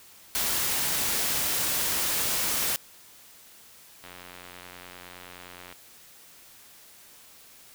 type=noise; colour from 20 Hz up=white; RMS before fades=-27 dBFS; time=0.35-2.76 s; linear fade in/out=0 ms
type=click train; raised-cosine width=0.3 ms; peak=-27 dBFS; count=152; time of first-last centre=4.04-5.725 s; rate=89.6 Hz
effects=white hiss -52 dBFS RMS until 7.74 s